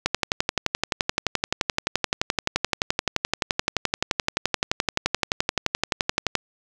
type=click train; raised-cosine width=0.2 ms; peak=-3 dBFS; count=74; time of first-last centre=0.06-6.353 s; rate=11.6 Hz; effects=none